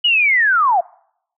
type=linear sweep; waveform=sine; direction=down; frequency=2960 to 651 Hz; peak=-11 dBFS; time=0.04-0.81 s; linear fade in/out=10 ms; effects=noise-tail reverb RT60 0.7 s tail -25 dB re dry